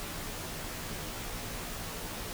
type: noise with comb filter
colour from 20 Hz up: pink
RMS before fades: -39 dBFS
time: 0-2.33 s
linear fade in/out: 0 ms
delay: 15 ms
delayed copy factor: -0.9
effects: none